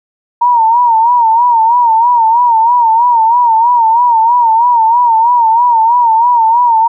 sine tone with vibrato, 932.3 Hz, A#5, in tune, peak -5 dBFS, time 0.41-6.88 s, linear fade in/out 10 ms, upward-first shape sine, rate 3.1 Hz, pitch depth 91 cents each way, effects none

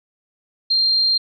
sine tone, 4186 Hz, C8, in tune, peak -14 dBFS, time 0.7-1.18 s, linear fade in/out 10 ms, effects none

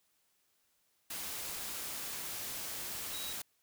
sine tone in noise, 3841 Hz, B7, 49 cents flat, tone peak -43 dBFS, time 3.13-3.33 s, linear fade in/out 5 ms, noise white, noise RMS -41 dBFS, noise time 1.1-3.42 s, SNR -5 dB, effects white hiss -75 dBFS RMS until 3.62 s

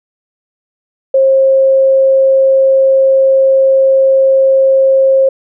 sine tone, 535 Hz, C5, 38 cents sharp, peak -5 dBFS, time 1.14-5.29 s, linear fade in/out 5 ms, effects none

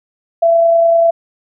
sine tone with amplitude modulation, 670 Hz, E5, 28 cents sharp, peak -6 dBFS, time 0.42-1.11 s, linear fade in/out 10 ms, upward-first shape sine, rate 30.1 Hz, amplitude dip 25%, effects none

